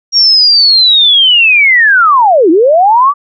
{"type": "linear two-way sweep", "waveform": "sine", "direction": "down then up", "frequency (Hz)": [5630, 304.8, 1182], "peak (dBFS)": -3, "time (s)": [0.12, 3.14], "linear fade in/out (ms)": 50, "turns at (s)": 2.5, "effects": []}